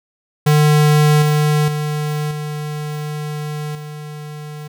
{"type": "tone with level steps", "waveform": "square", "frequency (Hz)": 150.2, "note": "D3", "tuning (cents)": 39, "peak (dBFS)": [-10, -13, -19, -23, -29], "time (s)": [0.46, 4.68], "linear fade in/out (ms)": 10, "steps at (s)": [1.22, 1.68, 2.31, 3.75], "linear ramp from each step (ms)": 2, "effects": []}